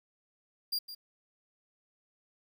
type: tone with echo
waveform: 45% pulse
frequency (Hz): 4786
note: D8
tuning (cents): +32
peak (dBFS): -29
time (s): 0.72-0.79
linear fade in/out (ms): 10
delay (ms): 160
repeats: 1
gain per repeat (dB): -12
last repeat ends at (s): 0.95
effects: 11-bit